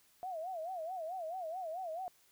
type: tone with vibrato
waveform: sine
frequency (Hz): 692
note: F5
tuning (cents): -16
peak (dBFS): -38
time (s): 0.23-2.08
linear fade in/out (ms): 0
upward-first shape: sine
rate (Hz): 4.6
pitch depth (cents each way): 170
effects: white hiss -68 dBFS RMS until 2.31 s